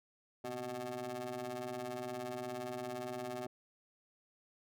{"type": "ring-modulated tone", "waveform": "25% pulse", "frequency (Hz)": 122.1, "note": "B2", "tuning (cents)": -19, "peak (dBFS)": -33, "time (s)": [0.44, 3.47], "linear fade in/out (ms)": 5, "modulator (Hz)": 497, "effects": []}